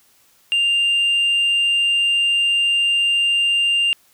sine tone with tanh clipping, 2794 Hz, F7, in tune, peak -15 dBFS, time 0.52-3.93 s, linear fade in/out 0 ms, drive 1 dB, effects white hiss -56 dBFS RMS until 4.13 s

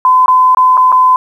sine tone with dropouts, 1018 Hz, C6, 48 cents flat, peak -4 dBFS, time 0.05-1.16 s, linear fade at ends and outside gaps 1 ms, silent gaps 0.26-0.281 / 0.548-0.571 / 0.771-0.776 / 0.919-0.925 s, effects 7-bit

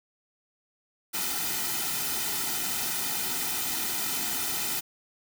white noise with comb filter, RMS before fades -30 dBFS, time 1.13-4.81 s, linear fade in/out 20 ms, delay 1.8 ms, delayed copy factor -0.75, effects none

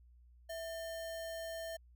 sine tone with sample-and-hold, 657 Hz, E5, 6 cents flat, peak -40 dBFS, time 0.49-1.77 s, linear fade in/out 10 ms, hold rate 2450 Hz, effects added 60 Hz sine -59 dBFS peak until 1.95 s

